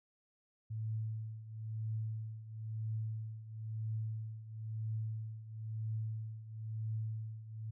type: tone with tremolo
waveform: sine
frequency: 110 Hz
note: A2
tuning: in tune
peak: -34 dBFS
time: 0.7-7.71 s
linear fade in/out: 10 ms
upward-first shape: triangle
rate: 1 Hz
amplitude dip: 80%
effects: none